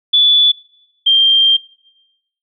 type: tone pair in turn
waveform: sine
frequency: 3457 / 3177 Hz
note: A7 / G7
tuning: -31 / +23 cents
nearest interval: minor second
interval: 146 cents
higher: first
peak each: -7 dBFS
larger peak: neither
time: 0.13-0.52 / 1.06-1.57 s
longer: second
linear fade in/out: 10 ms
effects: noise-tail reverb RT60 0.9 s tail -22 dB re dry